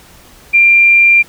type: tone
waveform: sine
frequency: 2380 Hz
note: D7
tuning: 22 cents sharp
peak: -4 dBFS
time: 0.53-1.23 s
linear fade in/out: 20 ms
effects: pink hiss -41 dBFS RMS until 1.28 s